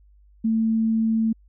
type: tone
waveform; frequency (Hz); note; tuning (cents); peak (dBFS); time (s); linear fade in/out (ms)
sine; 223.2; A3; +25; -18; 0.44-1.33; 10
effects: added 50 Hz sine -51 dBFS peak until 1.48 s